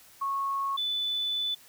sine tone pair in turn, 1100 / 3492 Hz, C#6 / A7, -14 / -14 cents, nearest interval octave + minor sixth, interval 2000 cents, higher second, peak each -27 dBFS, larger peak neither, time 0.21-0.77 / 0.77-1.55 s, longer second, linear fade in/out 10 ms, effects white hiss -55 dBFS RMS until 1.68 s

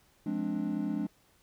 triangle chord, D half-diminished seventh, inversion first, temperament just, 176.2 / 211.4 / 264.3 / 293.7 Hz, F3 / Ab3 / C4 / D4, +16 / +31 / +18 / 0 cents, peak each -36 / -32 / -36 / -32 dBFS, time 0.26-1.07 s, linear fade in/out 5 ms, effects pink hiss -66 dBFS RMS until 1.42 s

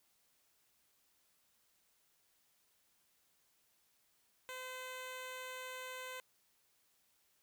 10% pulse tone, 512 Hz, C5, 38 cents flat, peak -36 dBFS, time 4.49-6.2 s, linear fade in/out 0 ms, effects white hiss -75 dBFS RMS until 7.42 s

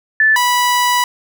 sine / sawtooth tone pair in turn, 1751 / 982.7 Hz, A6 / B5, -9 / -9 cents, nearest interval minor seventh, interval 1000 cents, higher first, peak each -8 dBFS, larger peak neither, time 0.2-0.36 / 0.36-1.04 s, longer second, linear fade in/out 2 ms, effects none

